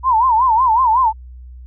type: tone with vibrato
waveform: sine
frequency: 958 Hz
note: A#5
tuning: 47 cents sharp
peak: -10 dBFS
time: 0.03-1.13 s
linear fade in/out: 50 ms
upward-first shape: sine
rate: 5.4 Hz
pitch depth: 170 cents each way
effects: added 62 Hz sine -33 dBFS peak until 1.66 s